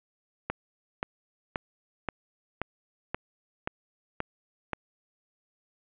click train, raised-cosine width 0.5 ms, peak -14 dBFS, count 9, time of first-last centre 0.5-4.733 s, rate 1.89 Hz, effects resampled to 8000 Hz + 9-bit

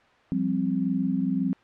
sine chord, F suspended second, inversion none, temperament just, 174.61 / 196.44 / 261.9 Hz, F3 / G3 / C4, 0 / +4 / +2 cents, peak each -29 / -27 / -26 dBFS, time 0.32-1.53 s, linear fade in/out 0 ms, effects white hiss -57 dBFS RMS until 1.63 s + low-pass 2000 Hz 12 dB/octave

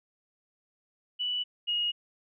sine tone pair in turn, 2960 / 2877 Hz, F#7 / F#7, 0 / -49 cents, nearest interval unison, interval 49 cents, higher first, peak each -28 / -26 dBFS, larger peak second, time 1.19-1.44 / 1.67-1.92 s, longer neither, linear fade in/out 20 ms, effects none

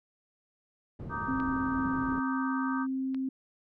white low-pass noise, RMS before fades -40 dBFS, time 0.99-2.2 s, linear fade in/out 10 ms, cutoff 220 Hz, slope 12 dB/octave
sine chord, Eb major seventh, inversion second, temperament just, 933.4 / 1166.7 / 1244.5 / 1555.6 Hz, Bb5 / D6 / Eb6 / G6, +2 / -12 / 0 / -14 cents, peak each -38 dBFS, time 1.09-2.87 s, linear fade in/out 50 ms
sine tone, 264.1 Hz, C4, 16 cents sharp, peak -29 dBFS, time 1.28-3.29 s, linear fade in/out 5 ms
clicks, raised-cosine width 0.3 ms, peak -31 dBFS, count 2, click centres 1.401 / 3.146 s
effects none

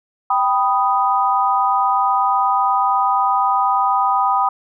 sine chord, G augmented, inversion none, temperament equal, 784 / 987.8 / 1244.5 Hz, G5 / B5 / D#6, 0 / 0 / 0 cents, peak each -18 dBFS, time 0.3-4.49 s, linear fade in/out 5 ms, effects none

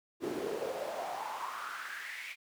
brown noise with high-pass filter sweep, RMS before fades -39 dBFS, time 0.2-2.36 s, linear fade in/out 50 ms, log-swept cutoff 320 to 2400 Hz, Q 5.4, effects none

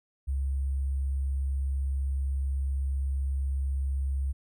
sine tone with sample-and-hold, 67.9 Hz, C#2, 35 cents flat, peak -26 dBFS, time 0.27-4.33 s, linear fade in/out 20 ms, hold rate 8820 Hz, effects none

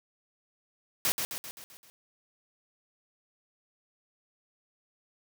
white noise with echo, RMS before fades -27 dBFS, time 1.05-1.12 s, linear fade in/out 0 ms, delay 130 ms, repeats 6, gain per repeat -5 dB, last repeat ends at 1.9 s, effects none

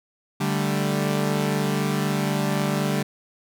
sawtooth chord, D suspended fourth, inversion none, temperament equal, 146.83 / 196 / 220 Hz, D3 / G3 / A3, 0 / 0 / 0 cents, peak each -21 / -21 / -25 dBFS, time 0.4-3.03 s, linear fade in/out 10 ms, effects none

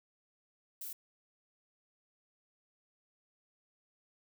violet noise, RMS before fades -43 dBFS, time 0.81-0.93 s, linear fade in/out 5 ms, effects none

